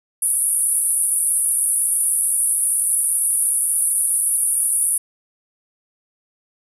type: band-pass noise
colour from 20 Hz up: white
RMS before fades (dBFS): -19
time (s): 0.22-4.98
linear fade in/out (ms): 5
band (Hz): 9300 to 11000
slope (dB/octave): 96
effects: none